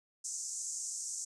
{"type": "band-pass noise", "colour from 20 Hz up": "pink", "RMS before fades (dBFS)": -40, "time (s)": [0.24, 1.25], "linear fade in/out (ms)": 10, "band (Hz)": [6200, 8200], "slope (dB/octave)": 48, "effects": []}